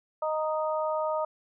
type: harmonic tone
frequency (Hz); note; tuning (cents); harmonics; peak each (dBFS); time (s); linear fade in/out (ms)
310.7; D#4; -2; 2 / 3 / 4; -28 / -32 / -34; 0.22-1.25; 5
effects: none